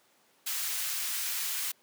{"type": "high-pass noise", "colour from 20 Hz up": "white", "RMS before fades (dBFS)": -33, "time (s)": [0.46, 1.72], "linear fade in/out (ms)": 10, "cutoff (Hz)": 1400, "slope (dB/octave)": 12, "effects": ["pink hiss -65 dBFS RMS until 1.82 s", "high-pass 300 Hz 12 dB/octave"]}